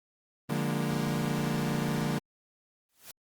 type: chord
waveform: 35% pulse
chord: Bb dominant seventh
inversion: first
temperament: equal with one note detuned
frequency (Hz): 146.83 / 176.13 / 207.7 / 233.1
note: D3 / F3 / Ab3 / Bb3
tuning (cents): 0 / +15 / 0 / 0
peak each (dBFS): -30 / -33 / -34 / -32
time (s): 0.49-2.19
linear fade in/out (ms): 10
type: noise with exponential growth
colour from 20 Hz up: white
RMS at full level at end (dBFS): -42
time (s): 2.89-3.11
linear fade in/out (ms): 1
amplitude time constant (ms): 47
effects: Opus 32 kbps